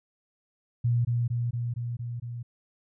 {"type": "tone with echo", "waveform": "sine", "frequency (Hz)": 119.4, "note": "A#2", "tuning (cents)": 42, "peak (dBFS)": -21, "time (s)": [0.84, 1.05], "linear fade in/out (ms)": 10, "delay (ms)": 230, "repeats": 6, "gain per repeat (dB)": -2, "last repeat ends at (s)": 2.43, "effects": []}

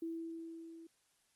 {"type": "tone with level ramp", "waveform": "sine", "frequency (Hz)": 329.6, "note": "E4", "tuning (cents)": 0, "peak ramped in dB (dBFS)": [-37, -51], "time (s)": [0.02, 0.87], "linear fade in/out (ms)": 5, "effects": ["white hiss -75 dBFS RMS until 1.35 s", "Opus 32 kbps"]}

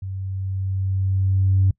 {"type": "tone with level ramp", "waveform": "sine", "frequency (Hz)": 95.6, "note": "G2", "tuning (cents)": -43, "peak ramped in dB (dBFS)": [-27, -12], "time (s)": [0.02, 1.71], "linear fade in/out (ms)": 5, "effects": ["noise-tail reverb RT60 0.1 s tail -23 dB re dry", "tanh soft clip ceiling -9 dBFS"]}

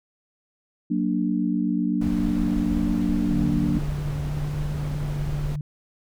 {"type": "chord", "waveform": "sine", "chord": "Gb augmented", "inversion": "none", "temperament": "equal", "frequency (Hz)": [185, 233.1, 293.7], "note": ["Gb3", "Bb3", "D4"], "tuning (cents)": [0, 0, 0], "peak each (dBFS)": -25, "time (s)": [0.9, 3.79], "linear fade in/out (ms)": 10}
{"type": "noise", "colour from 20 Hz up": "brown", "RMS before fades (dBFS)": -30, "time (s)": [2.01, 5.56], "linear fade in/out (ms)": 5}
{"type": "tone with vibrato", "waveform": "sine", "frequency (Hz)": 147, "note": "D3", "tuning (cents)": 2, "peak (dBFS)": -26, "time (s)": [3.31, 5.61], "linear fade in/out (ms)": 2, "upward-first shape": "sine", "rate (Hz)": 0.9, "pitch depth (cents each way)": 12}
{"effects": []}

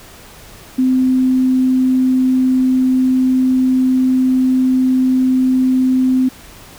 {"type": "tone", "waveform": "sine", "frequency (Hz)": 257.8, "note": "C4", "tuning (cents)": -26, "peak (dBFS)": -10, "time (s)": [0.78, 6.29], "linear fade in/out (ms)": 10, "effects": ["pink hiss -39 dBFS RMS until 6.78 s"]}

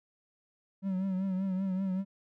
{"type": "tone with vibrato", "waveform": "triangle", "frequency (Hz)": 189.7, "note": "F#3", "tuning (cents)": 43, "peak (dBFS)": -27, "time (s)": [0.82, 2.05], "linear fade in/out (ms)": 50, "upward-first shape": "triangle", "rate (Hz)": 5.2, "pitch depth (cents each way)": 65, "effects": []}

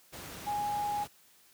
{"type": "tone in noise", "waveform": "sine", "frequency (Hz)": 827, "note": "G#5", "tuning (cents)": -8, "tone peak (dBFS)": -30, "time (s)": [0.46, 1.05], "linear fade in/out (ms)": 20, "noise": "pink", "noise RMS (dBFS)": -44, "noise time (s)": [0.12, 1.08], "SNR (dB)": 11, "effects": ["white hiss -62 dBFS RMS until 1.53 s", "high-pass 80 Hz 12 dB/octave"]}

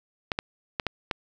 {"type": "clicks", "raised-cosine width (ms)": 0.3, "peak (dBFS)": -10, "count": 5, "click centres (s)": [0.318, 0.389, 0.798, 0.867, 1.112], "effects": []}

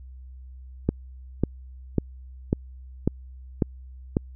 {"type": "click train", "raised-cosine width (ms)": 3, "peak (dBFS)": -7, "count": 7, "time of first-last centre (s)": [0.89, 4.169], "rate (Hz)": 1.83, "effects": ["added 64 Hz sine -40 dBFS peak until 4.35 s"]}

